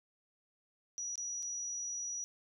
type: tone with dropouts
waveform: sine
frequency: 5830 Hz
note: F#8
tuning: 26 cents flat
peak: -37 dBFS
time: 0.98-2.24 s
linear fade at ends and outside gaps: 0 ms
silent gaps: 1.156-1.178 / 1.425-1.429 s
effects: none